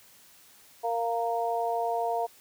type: harmonic tone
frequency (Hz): 232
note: A#3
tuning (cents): -8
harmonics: 2 / 3 / 4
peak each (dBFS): -32 / -28 / -33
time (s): 0.83-2.27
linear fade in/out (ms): 20
effects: white hiss -56 dBFS RMS until 2.4 s + high-pass 60 Hz 12 dB/octave